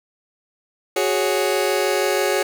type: chord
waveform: sawtooth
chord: F# suspended second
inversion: none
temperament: just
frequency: 370 / 416.2 / 555 Hz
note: F#4 / G#4 / C#5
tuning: 0 / +4 / +2 cents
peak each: -18 dBFS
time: 0.96-2.43 s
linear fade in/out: 5 ms
effects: none